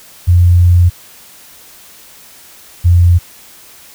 sine tone pair in turn, 87.9 / 87.24 Hz, F2 / F2, +12 / -1 cents, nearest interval unison, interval 13 cents, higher first, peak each -4 dBFS, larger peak neither, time 0.27-0.9 / 2.84-3.19 s, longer first, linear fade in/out 20 ms, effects white hiss -39 dBFS RMS until 3.94 s

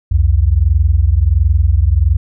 sine tone pair together, 63.98 / 85.4 Hz, C2 / F2, -38 / -38 cents, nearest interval perfect fourth, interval 500 cents, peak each -11 dBFS, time 0.11-2.17 s, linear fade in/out 10 ms, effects none

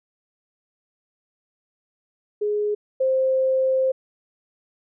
sine tone pair in turn, 417.4 / 524.6 Hz, G#4 / C5, +9 / +4 cents, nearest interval major third, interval 395 cents, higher second, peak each -20 / -17 dBFS, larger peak second, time 2.41-2.75 / 3-3.92 s, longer second, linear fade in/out 10 ms, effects none

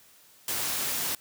white noise, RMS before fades -30 dBFS, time 0.48-1.15 s, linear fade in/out 2 ms, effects white hiss -57 dBFS RMS until 1.2 s + high-pass 60 Hz 12 dB/octave

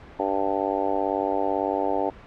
harmonic tone, 98 Hz, G2, in tune, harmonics 3 / 4 / 5 / 6 / 7 / 8 / 9, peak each -30 / -30 / -30 / -30 / -30 / -30 / -30 dBFS, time 0.19-2.1 s, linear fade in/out 5 ms, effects pink hiss -45 dBFS RMS until 2.26 s + low-pass 2000 Hz 12 dB/octave

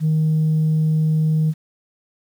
sine tone, 156.5 Hz, D#3, 10 cents sharp, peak -13 dBFS, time 0-1.54 s, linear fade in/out 50 ms, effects tanh soft clip ceiling -12 dBFS + 8-bit

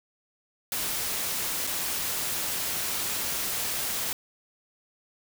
white noise with dropouts, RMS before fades -30 dBFS, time 0.72-4.13 s, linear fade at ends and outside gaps 1 ms, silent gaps 1.669-1.673 s, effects none

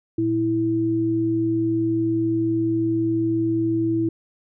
sine tone pair together, 116.14 / 328.2 Hz, A#2 / E4, -6 / -8 cents, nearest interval octave + tritone, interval 1798 cents, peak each -27 / -19 dBFS, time 0.18-4.09 s, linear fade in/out 5 ms, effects none

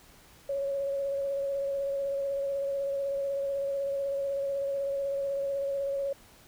sine tone with vibrato, 554.4 Hz, C#5, in tune, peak -28 dBFS, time 0.49-6.13 s, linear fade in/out 5 ms, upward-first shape square, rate 16 Hz, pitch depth 15 cents each way, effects pink hiss -56 dBFS RMS until 6.47 s

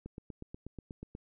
click train, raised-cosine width 3 ms, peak -30 dBFS, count 10, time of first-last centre 0.06-1.151 s, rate 8.25 Hz, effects none

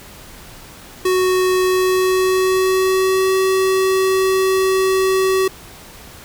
square tone with pitch glide, 370 to 379.7 Hz, F#4 to F#4, 0 to +45 cents, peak -14 dBFS, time 1.05-5.48 s, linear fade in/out 5 ms, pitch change +45 cents, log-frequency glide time 1.63-3.36 s, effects pink hiss -39 dBFS RMS until 6.24 s

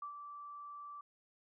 sine tone with ADSR envelope, 1164 Hz, D6, 16 cents flat, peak -40 dBFS, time 0.02-1.01 s, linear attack 4 ms, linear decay 99 ms, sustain -6 dB, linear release 4 ms, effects none

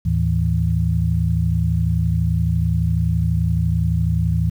sine tone cluster, 77 / 108.8 / 163.3 Hz, D#2 / A2 / E3, -17 / -19 / -16 cents, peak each -20 dBFS, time 0.05-4.5 s, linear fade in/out 10 ms, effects 8-bit

